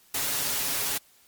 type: noise with comb filter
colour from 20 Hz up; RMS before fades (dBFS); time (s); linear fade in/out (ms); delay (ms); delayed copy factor
white; -28; 0.14-0.98; 5; 7.1; +0.75
effects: white hiss -59 dBFS RMS until 1.27 s + MP3 96 kbps